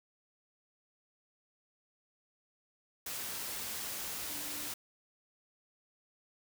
sine tone in noise, 293.7 Hz, D4, in tune, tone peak -51 dBFS, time 4.29-4.68 s, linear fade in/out 5 ms, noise white, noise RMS -40 dBFS, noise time 3.06-4.74 s, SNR -14 dB, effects none

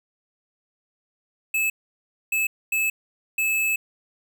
square tone bursts at uneven times, 2605 Hz, E7, 21 cents flat, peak -21 dBFS, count 4, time 1.54-1.7 / 2.32-2.47 / 2.72-2.9 / 3.38-3.76 s, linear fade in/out 5 ms, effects none

